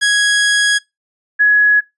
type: tone pair in turn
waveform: sawtooth / sine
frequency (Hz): 1661.2 / 1680.5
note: G#6 / G#6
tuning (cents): 0 / +20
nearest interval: unison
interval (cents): 20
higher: second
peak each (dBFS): -7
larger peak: neither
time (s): 0.01-0.79 / 1.39-1.81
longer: first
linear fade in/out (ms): 20
effects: noise-tail reverb RT60 0.2 s tail -24 dB re dry + resampled to 24000 Hz